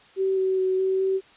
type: tone with pitch steps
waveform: sine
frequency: 383.2 / 378.2 / 375 / 379.8 / 382.7 Hz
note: G4 / F#4 / F#4 / F#4 / G4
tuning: -39 / +38 / +23 / +45 / -42 cents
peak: -20 dBFS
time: 0.16-1.21 s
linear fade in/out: 50 ms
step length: 210 ms
effects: white hiss -53 dBFS RMS until 1.36 s + resampled to 8000 Hz